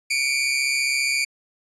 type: tone pair together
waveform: sawtooth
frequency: 2264 / 2399 Hz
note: C#7 / D7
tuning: +36 / +36 cents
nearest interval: minor second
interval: 100 cents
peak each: -20 / -19 dBFS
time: 0.1-1.25 s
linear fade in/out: 10 ms
effects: resampled to 24000 Hz